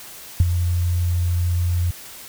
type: tone with ADSR envelope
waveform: sine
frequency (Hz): 87.31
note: F2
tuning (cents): 0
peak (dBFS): -8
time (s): 0.4-1.91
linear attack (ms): 3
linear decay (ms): 36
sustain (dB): -9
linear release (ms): 5
effects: white hiss -39 dBFS RMS until 2.28 s